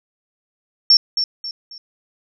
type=tone with echo; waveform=sine; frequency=5440 Hz; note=F8; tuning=46 cents flat; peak=-7 dBFS; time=0.9-0.97 s; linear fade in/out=2 ms; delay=270 ms; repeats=3; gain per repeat=-9 dB; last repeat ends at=1.78 s; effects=none